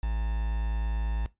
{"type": "tone with quantisation", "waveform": "triangle", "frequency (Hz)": 54.6, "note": "A1", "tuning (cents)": -13, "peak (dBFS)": -24, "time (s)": [0.03, 1.26], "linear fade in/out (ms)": 0, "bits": 7, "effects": ["noise-tail reverb RT60 0.2 s tail -19 dB re dry", "resampled to 8000 Hz"]}